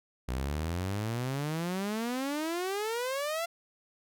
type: exponential sweep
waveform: sawtooth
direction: up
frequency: 60.7 to 689 Hz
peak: -27 dBFS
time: 0.28-3.46 s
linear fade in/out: 10 ms
effects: none